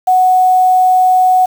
sine tone with quantisation, 740 Hz, F#5, in tune, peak -6 dBFS, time 0.07-1.46 s, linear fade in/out 10 ms, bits 5, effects none

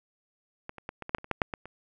clicks, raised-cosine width 0.5 ms, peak -22 / -28 / -20 / -23 / -22 / -8 / -28 / -28 / -12 / -8 / -18 / -28 dBFS, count 12, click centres 0.694 / 0.783 / 0.891 / 1.023 / 1.094 / 1.148 / 1.184 / 1.244 / 1.313 / 1.418 / 1.538 / 1.656 s, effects none

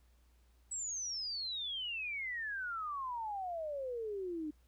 sine exponential sweep, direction down, 7902 to 295.2 Hz, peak -37 dBFS, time 0.71-4.51 s, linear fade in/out 10 ms, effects added 60 Hz sine -64 dBFS peak until 4.67 s + pink hiss -75 dBFS RMS until 4.67 s

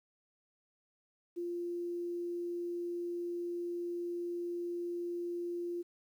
sine tone, 347.6 Hz, F4, 8 cents flat, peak -35 dBFS, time 1.36-5.83 s, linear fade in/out 20 ms, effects 11-bit

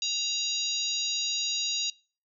harmonic tone with a mistuned harmonic, 954 Hz, A#5, 40 cents sharp, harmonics 3 / 4 / 5 / 6 / 7, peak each -35 / -31 / -33 / -39 / -34 dBFS, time 0.02-1.9 s, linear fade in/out 2 ms, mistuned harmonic 3, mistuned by -46 cents, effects noise-tail reverb RT60 0.4 s tail -25 dB re dry

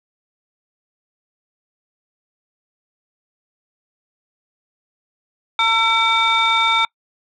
sine tone cluster, 907 / 1345 / 2288 / 3624 Hz, A#5 / E6 / D7 / A#7, -48 / +34 / -46 / -50 cents, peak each -18 dBFS, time 5.59-6.85 s, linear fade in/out 2 ms, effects noise-tail reverb RT60 0.1 s tail -26 dB re dry + tanh soft clip ceiling -7 dBFS

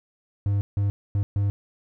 triangle tone bursts at uneven times, 100.7 Hz, G2, 47 cents sharp, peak -18 dBFS, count 4, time 0.46-0.61 / 0.77-0.9 / 1.15-1.23 / 1.36-1.5 s, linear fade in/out 0 ms, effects none

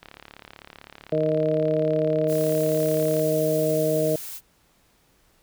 click train, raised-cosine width 0.3 ms, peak -25 dBFS, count 114, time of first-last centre 0.03-3.195 s, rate 35.7 Hz
harmonic tone, 155.8 Hz, D#3, 3 cents sharp, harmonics 1 / 2 / 3 / 4, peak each -28 / -28 / -24 / -23 dBFS, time 1.12-4.16 s, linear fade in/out 5 ms
blue noise, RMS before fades -36 dBFS, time 2.27-4.41 s, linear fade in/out 50 ms
effects pink hiss -62 dBFS RMS until 5.42 s

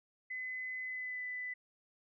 sine tone with pitch glide, 2025 to 1997.1 Hz, B6 to B6, +43 to +19 cents, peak -38 dBFS, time 0.3-1.54 s, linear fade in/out 10 ms, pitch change -24 cents, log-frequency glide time 0.84-1.23 s, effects none

